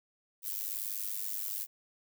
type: noise with amplitude modulation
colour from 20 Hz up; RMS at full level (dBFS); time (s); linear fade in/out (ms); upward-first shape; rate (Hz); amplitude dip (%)
violet; -33; 0.42-1.67; 50; sine; 101; 90
effects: none